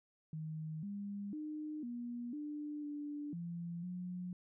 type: tone with pitch steps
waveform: sine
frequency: 156.9 / 201.9 / 304.7 / 240.1 / 297 / 292.8 / 170.9 / 180 Hz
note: D#3 / G#3 / D#4 / B3 / D4 / D4 / F3 / F#3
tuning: +15 / -49 / -36 / -49 / +20 / -5 / -37 / -47 cents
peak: -40 dBFS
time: 0.33-4.33 s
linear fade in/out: 2 ms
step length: 500 ms
effects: none